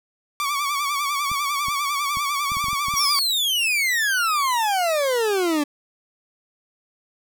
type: tone with vibrato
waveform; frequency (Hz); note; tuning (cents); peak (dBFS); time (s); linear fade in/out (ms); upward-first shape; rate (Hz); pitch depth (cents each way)
sawtooth; 1145; D6; -44; -18; 0.4-3.19; 0; sine; 10; 69
type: clicks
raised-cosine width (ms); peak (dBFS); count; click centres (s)
5; -24; 10; 1.316 / 1.684 / 2.171 / 2.519 / 2.569 / 2.642 / 2.684 / 2.731 / 2.884 / 2.939
type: exponential sweep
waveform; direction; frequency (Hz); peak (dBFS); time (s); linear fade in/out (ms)
40% pulse; down; 5790 to 283.7; -18; 2.96-5.64; 10
effects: none